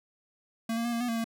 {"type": "tone with pitch steps", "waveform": "square", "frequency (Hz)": [227.1, 231.8, 237.6, 232.4, 244.8, 229.1, 227.7], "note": ["A#3", "A#3", "A#3", "A#3", "B3", "A#3", "A#3"], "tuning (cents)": [-45, -10, 33, -5, -15, -30, -40], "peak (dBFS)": -29, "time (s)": [0.69, 1.243], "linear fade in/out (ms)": 5, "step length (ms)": 79, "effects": []}